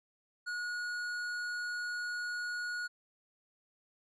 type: tone with tanh clipping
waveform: sine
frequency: 1450 Hz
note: F#6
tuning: 35 cents flat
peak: -37 dBFS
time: 0.46-2.88 s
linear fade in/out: 20 ms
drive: 13 dB
effects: resampled to 22050 Hz